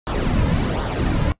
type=noise with flanger; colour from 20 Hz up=brown; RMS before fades=-20 dBFS; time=0.07-1.32 s; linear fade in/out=0 ms; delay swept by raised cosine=0.4 to 2.7 ms; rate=1.3 Hz; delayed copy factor=-0.6; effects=noise-tail reverb RT60 0.1 s tail -19 dB re dry + resampled to 8000 Hz